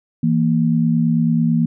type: tone pair together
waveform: sine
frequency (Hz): 163.97 / 233.1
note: E3 / A#3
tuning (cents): -9 / 0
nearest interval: tritone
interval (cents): 609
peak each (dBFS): -16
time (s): 0.23-1.66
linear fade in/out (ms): 5
effects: none